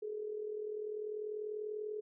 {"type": "tone with amplitude modulation", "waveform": "sine", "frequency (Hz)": 424.6, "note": "G#4", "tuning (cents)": 38, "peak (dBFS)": -35, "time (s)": [0.02, 2.01], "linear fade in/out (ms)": 10, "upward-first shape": "sine", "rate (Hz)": 40.2, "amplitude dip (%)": 60, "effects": []}